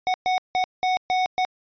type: tone bursts at uneven times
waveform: square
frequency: 740 Hz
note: F#5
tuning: in tune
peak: -20 dBFS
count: 6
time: 0.07-0.14 / 0.26-0.38 / 0.55-0.64 / 0.83-0.97 / 1.1-1.26 / 1.38-1.45 s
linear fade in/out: 0 ms
effects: resampled to 11025 Hz